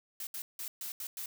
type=noise bursts at uneven times; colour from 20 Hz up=blue; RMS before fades=-40 dBFS; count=6; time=0.2-0.27 / 0.34-0.42 / 0.59-0.68 / 0.81-0.92 / 1-1.07 / 1.17-1.26 s; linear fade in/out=2 ms; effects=none